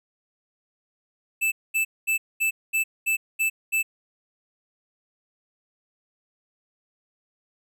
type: tone bursts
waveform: square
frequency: 2637 Hz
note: E7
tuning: in tune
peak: -21 dBFS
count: 8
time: 1.41-3.83 s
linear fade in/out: 20 ms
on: 110 ms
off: 220 ms
effects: none